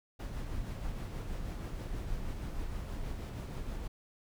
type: noise with tremolo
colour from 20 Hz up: brown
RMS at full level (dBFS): -37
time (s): 0.19-3.88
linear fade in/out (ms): 10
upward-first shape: sine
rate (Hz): 6.3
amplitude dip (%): 30
effects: none